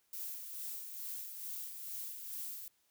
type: noise with tremolo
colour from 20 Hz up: violet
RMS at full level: -42 dBFS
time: 0.13-2.68 s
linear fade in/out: 2 ms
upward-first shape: sine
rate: 2.3 Hz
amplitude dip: 45%
effects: white hiss -75 dBFS RMS until 2.9 s